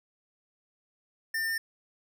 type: tone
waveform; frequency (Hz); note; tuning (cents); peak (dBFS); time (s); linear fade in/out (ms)
square; 1801; A6; +40; -29; 1.34-1.58; 5
effects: none